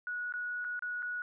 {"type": "tone with dropouts", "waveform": "sine", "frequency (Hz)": 1462, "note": "F#6", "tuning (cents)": -21, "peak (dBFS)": -34, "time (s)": [0.07, 1.22], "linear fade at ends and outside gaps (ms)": 1, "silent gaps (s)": [[0.324, 0.338], [0.644, 0.648], [0.793, 0.823], [1.023, 1.028]], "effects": []}